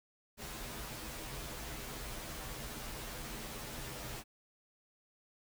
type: noise with comb filter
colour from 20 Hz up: pink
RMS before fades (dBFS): -44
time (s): 0.37-4.24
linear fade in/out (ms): 50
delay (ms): 11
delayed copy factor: -1
effects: none